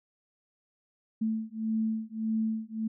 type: beating tone pair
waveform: sine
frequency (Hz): 220 / 221.7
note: A3 / A3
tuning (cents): 0 / +13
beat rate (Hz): 1.7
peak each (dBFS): -31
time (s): 1.21-2.88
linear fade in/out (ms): 10
effects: none